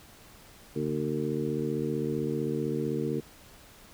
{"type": "harmonic tone with a mistuned harmonic", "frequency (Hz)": 75.6, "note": "D#2", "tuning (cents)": -49, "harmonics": [2, 3, 4, 5, 6], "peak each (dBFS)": [-34, -34, -34, -34, -34], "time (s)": [0.75, 3.21], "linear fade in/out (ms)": 20, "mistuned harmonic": 2, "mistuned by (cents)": -99, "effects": ["pink hiss -53 dBFS RMS until 3.93 s"]}